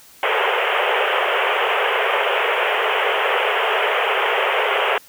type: band-pass noise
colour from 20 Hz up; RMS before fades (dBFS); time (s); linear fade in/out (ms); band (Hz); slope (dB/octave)
pink; -19; 0.23-4.98; 2; 400 to 3200; 96
effects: white hiss -47 dBFS RMS until 5.08 s

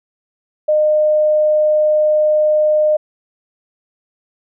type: tone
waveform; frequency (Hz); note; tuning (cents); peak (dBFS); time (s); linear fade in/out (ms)
sine; 610; D#5; -34; -10; 0.68-2.97; 10
effects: none

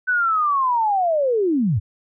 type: linear sweep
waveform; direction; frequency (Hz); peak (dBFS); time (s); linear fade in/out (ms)
sine; down; 1516 to 84; -16; 0.07-1.8; 20
effects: none

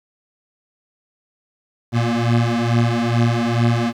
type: beating tone pair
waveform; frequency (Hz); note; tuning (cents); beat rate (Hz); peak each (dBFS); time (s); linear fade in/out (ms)
25% pulse; 116.54 / 118.84; A#2 / A#2; 0 / +34; 2.3; -14 / -15; 1.92-3.93; 50
effects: low-pass 5000 Hz 12 dB/octave + 8-bit

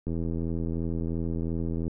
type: click train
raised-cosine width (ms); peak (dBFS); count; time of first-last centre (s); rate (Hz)
3; -19; 151; 0.07-1.879; 82.9
effects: none

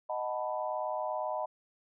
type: chord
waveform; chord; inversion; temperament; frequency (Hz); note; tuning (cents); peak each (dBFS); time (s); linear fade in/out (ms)
sine; B dominant seventh; first; equal; 622.3 / 740 / 880 / 987.8; D#5 / F#5 / A5 / B5; 0 / 0 / 0 / 0; -35 / -38 / -39 / -38; 0.09-1.46; 10
effects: none

